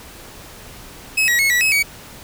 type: tone with pitch steps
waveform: 40% pulse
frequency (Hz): 2570 / 1912 / 2184 / 1943 / 2569 / 2257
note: E7 / A#6 / C#7 / B6 / E7 / C#7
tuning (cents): -45 / +43 / -26 / -29 / -45 / +31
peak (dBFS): -13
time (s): 1.17-1.83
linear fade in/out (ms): 10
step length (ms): 110
effects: pink hiss -39 dBFS RMS until 2.23 s